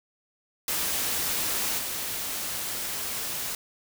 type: noise with level steps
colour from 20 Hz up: white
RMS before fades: -28 / -32 dBFS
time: 0.68-3.55 s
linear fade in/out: 2 ms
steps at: 1.78 s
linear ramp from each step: 10 ms
effects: none